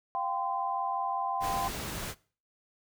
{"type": "chord", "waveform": "sine", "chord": "F suspended second", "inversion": "none", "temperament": "equal with one note detuned", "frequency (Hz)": [698.5, 784, 1027.9], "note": ["F5", "G5", "C6"], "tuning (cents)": [0, 0, -31], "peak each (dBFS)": [-37, -32, -33], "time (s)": [0.15, 1.68], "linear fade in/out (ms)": 0}
{"type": "noise", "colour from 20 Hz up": "pink", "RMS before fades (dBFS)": -37, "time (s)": [1.4, 2.15], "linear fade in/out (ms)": 50}
{"effects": ["noise-tail reverb RT60 0.4 s tail -21 dB re dry"]}